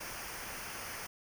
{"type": "noise with comb filter", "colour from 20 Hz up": "pink", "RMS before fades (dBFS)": -43, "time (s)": [0, 1.07], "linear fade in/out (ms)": 10, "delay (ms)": 0.26, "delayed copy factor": -0.65, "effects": []}